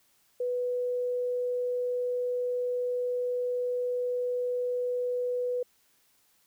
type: tone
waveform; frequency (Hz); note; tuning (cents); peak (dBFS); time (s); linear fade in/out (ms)
sine; 493.9; B4; 0; -27; 0.4-5.63; 5
effects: white hiss -67 dBFS RMS until 6.46 s